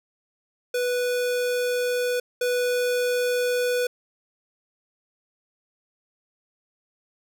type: tone pair in turn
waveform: square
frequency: 492.8 / 492.8 Hz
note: B4 / B4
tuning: -4 / -4 cents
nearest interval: unison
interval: 0 cents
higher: neither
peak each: -23 / -22 dBFS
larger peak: second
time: 0.74-2.2 / 2.41-3.87 s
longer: neither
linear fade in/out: 5 ms
effects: none

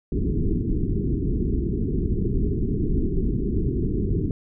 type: low-pass noise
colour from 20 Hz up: pink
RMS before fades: -23 dBFS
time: 0.12-4.31 s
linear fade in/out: 2 ms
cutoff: 420 Hz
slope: 96 dB/octave
effects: none

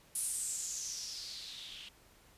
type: noise with low-pass filter sweep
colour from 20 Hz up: violet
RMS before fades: -41 dBFS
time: 0.15-1.89 s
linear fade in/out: 5 ms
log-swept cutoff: 10000 to 3000 Hz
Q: 5.1
effects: pink hiss -63 dBFS RMS until 2.37 s + resampled to 32000 Hz

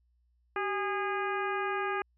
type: harmonic tone with a mistuned harmonic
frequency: 409 Hz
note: G#4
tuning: 26 cents flat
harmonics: 1 / 2 / 3 / 4 / 5 / 6 / 7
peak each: -34 / -36 / -35 / -37 / -43 / -42 / -52 dBFS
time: 0.56-2.02 s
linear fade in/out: 2 ms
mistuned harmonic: 1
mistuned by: -100 cents
effects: added 60 Hz sine -67 dBFS peak until 2.17 s

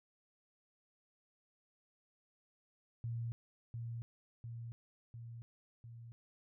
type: tone with echo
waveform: sine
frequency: 116.54 Hz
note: A#2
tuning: in tune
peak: -37 dBFS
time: 3.04-3.32 s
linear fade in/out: 0 ms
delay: 700 ms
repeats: 4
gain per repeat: -3 dB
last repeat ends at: 6.12 s
effects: none

